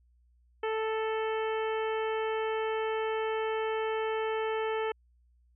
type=harmonic tone; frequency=440 Hz; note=A4; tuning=in tune; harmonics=1 / 2 / 3 / 4 / 5 / 6 / 7; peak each=-30 / -36 / -40 / -42 / -44 / -46 / -47 dBFS; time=0.63-4.92 s; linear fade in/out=5 ms; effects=added 60 Hz sine -62 dBFS peak until 5.55 s